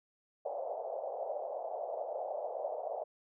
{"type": "band-pass noise", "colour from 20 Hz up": "white", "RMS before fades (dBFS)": -39, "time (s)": [0.45, 3.04], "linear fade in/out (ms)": 10, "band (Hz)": [520, 720], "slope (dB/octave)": 48, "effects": []}